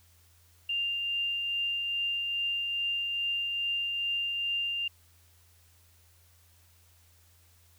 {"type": "tone with tremolo", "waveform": "sine", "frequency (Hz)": 2794, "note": "F7", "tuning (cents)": 0, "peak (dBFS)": -27, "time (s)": [0.69, 4.88], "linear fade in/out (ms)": 5, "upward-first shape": "triangle", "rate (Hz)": 2.4, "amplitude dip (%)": 30, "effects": ["added 85 Hz sine -61 dBFS peak until 7.78 s", "white hiss -64 dBFS RMS until 7.78 s"]}